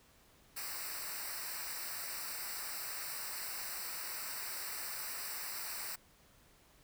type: noise with comb filter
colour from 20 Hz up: white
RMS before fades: -42 dBFS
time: 0.56-5.96 s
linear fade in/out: 10 ms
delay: 0.3 ms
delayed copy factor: -1
effects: pink hiss -65 dBFS RMS until 6.83 s